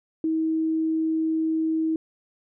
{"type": "tone", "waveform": "sine", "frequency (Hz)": 319.7, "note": "D#4", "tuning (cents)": 47, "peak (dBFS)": -21, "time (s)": [0.24, 1.96], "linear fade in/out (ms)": 2, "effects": []}